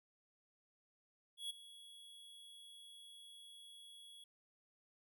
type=tone with ADSR envelope; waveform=square; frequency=3350 Hz; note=G#7; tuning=14 cents sharp; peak=-40 dBFS; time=1.37-4.24 s; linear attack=130 ms; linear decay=13 ms; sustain=-16 dB; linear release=3 ms; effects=none